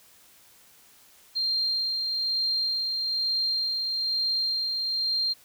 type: tone with tremolo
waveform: sine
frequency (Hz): 4186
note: C8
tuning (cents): 0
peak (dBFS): -23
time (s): 1.35-5.34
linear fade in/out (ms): 20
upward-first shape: sine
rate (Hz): 1.1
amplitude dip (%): 30
effects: white hiss -56 dBFS RMS until 5.44 s